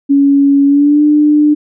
sine tone with pitch glide, 280 to 298.4 Hz, C#4 to D4, +18 to +28 cents, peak -5 dBFS, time 0.09-1.55 s, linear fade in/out 20 ms, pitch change +110 cents, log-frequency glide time 0.66-1.03 s, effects none

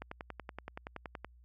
click train, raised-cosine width 0.5 ms, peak -26 dBFS, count 14, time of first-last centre 0.02-1.246 s, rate 10.6 Hz, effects added 60 Hz sine -57 dBFS peak until 1.44 s

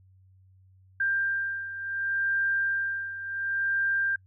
sine beating tone pair, 1588 / 1588.69 Hz, G6 / G6, +22 / +23 cents, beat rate 0.69 Hz, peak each -27 / -32 dBFS, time 1-4.16 s, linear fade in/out 5 ms, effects noise-tail reverb RT60 0.1 s tail -26 dB re dry + added 94 Hz sine -55 dBFS peak until 4.26 s

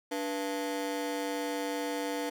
30% pulse ring-modulated tone, 390.3 Hz, G4, 8 cents flat, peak -26 dBFS, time 0.11-2.3 s, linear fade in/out 10 ms, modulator 98.2 Hz, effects none

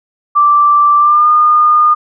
sine tone with pitch glide, 1172 to 1218.2 Hz, D6 to D#6, -4 to -37 cents, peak -5 dBFS, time 0.35-1.95 s, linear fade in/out 20 ms, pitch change +67 cents, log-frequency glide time 0.98-1.29 s, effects none

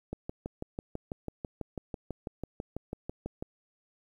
click train, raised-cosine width 2 ms, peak -22 dBFS, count 21, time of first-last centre 0.13-3.425 s, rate 6.07 Hz, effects 10-bit

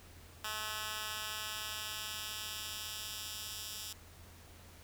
10% pulse tone with high-pass filter sweep, 214.9 Hz, A3, 41 cents flat, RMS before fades -42 dBFS, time 0.44-3.93 s, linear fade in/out 5 ms, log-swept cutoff 1600 to 4300 Hz, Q 0.89, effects added 85 Hz sine -57 dBFS peak until 4.83 s + pink hiss -58 dBFS RMS until 4.83 s

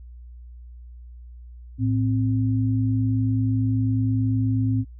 sine tone pair together, 110.11 / 261.6 Hz, A2 / C4, +2 / 0 cents, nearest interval octave + minor third, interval 1498 cents, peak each -20 / -24 dBFS, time 1.78-4.85 s, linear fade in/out 50 ms, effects added 60 Hz sine -39 dBFS peak until 4.99 s

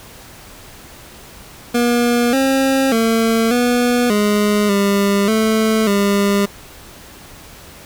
25% pulse tone with pitch steps, 239.6 / 268.2 / 226.4 / 243.7 / 207.9 / 200.2 / 219.8 / 201 Hz, A#3 / C4 / A3 / B3 / G#3 / G3 / A3 / G3, +48 / +43 / +50 / -23 / +2 / +37 / -2 / +44 cents, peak -9 dBFS, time 1.74-6.46 s, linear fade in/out 10 ms, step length 590 ms, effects pink hiss -39 dBFS RMS until 7.85 s

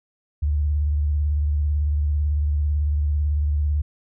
sine tone with vibrato, 73.9 Hz, D2, 11 cents sharp, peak -18 dBFS, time 0.42-3.82 s, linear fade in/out 10 ms, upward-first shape triangle, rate 18 Hz, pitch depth 89 cents each way, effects none

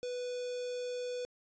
square tone with notch filter, 493.9 Hz, B4, in tune, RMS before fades -38 dBFS, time 0.03-1.25 s, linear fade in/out 0 ms, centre 1700 Hz, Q 0.92, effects resampled to 16000 Hz

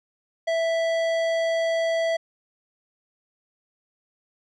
sine tone with tanh clipping, 659.3 Hz, E5, in tune, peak -23 dBFS, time 0.47-2.17 s, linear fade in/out 10 ms, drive 15 dB, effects none

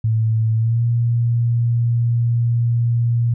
sine tone with pitch glide, 111.4 to 118.02 Hz, A2 to A#2, +22 to +22 cents, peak -14 dBFS, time 0.04-3.34 s, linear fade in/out 5 ms, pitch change +100 cents, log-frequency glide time 0.56-0.83 s, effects none

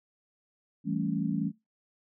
sine chord, A dominant seventh, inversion second, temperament equal, 164.81 / 196 / 220 / 277.2 Hz, E3 / G3 / A3 / C#4, 0 / 0 / 0 / 0 cents, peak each -33 dBFS, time 0.84-1.52 s, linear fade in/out 50 ms, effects noise-tail reverb RT60 0.2 s tail -19 dB re dry

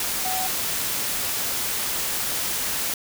sine tone in noise, 747 Hz, F#5, 16 cents sharp, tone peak -27 dBFS, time 0.25-0.47 s, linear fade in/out 2 ms, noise white, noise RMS -26 dBFS, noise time 0-2.94 s, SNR -4 dB, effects none

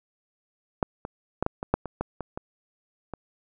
clicks, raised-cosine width 1 ms, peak -8 / -19 / -10 / -10 / -17 / -6 / -19 / -13 / -18 / -19 / -20 dBFS, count 11, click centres 0.828 / 1.051 / 1.426 / 1.464 / 1.629 / 1.74 / 1.857 / 2.01 / 2.207 / 2.375 / 3.137 s, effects none

